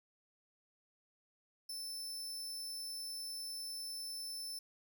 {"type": "tone", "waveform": "sawtooth", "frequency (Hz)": 5290, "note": "E8", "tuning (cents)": 5, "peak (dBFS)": -39, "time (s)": [1.69, 4.59], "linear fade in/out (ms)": 5, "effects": ["13-bit"]}